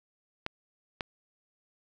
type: clicks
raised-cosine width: 0.3 ms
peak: -16 dBFS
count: 2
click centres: 0.464 / 1.008 s
effects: none